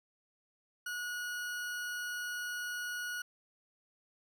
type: tone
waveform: 40% pulse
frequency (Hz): 1456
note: F#6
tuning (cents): -28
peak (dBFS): -36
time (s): 0.86-3.22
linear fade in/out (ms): 5
effects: none